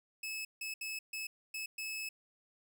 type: tone bursts at uneven times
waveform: sawtooth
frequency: 2595 Hz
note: E7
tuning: 28 cents flat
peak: -35 dBFS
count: 6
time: 0.23-0.45 / 0.61-0.74 / 0.81-0.99 / 1.13-1.27 / 1.54-1.66 / 1.78-2.09 s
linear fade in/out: 5 ms
effects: none